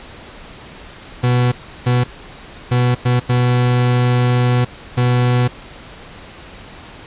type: tone bursts at uneven times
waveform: 40% pulse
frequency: 123.47 Hz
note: B2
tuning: in tune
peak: -11 dBFS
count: 6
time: 1.23-1.52 / 1.86-2.04 / 2.71-2.95 / 3.05-3.2 / 3.29-4.65 / 4.97-5.48 s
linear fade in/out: 10 ms
effects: pink hiss -37 dBFS RMS until 7.06 s + resampled to 8000 Hz